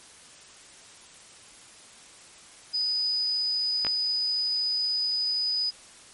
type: tone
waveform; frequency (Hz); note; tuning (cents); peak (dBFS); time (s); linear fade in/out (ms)
sine; 4978; D#8; 0; -24; 2.73-5.71; 20
type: clicks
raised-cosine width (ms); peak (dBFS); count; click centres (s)
0.3; -15; 2; 3.849 / 3.868
effects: white hiss -50 dBFS RMS until 6.13 s + MP3 48 kbps